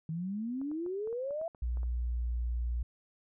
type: exponential sweep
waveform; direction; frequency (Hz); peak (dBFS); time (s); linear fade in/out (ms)
sine; up; 155.56 to 680; -33; 0.09-1.48; 2
type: clicks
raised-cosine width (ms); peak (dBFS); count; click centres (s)
1; -39; 10; 0.615 / 0.715 / 0.863 / 1.074 / 1.128 / 1.308 / 1.414 / 1.548 / 1.772 / 1.832
type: tone with pitch glide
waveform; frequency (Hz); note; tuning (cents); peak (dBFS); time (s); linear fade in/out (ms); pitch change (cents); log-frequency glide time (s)
sine; 60.1 to 59.48; B1 to A#1; -46 to +36; -30; 1.62-2.83; 5; -18; 1.91-2.31
effects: none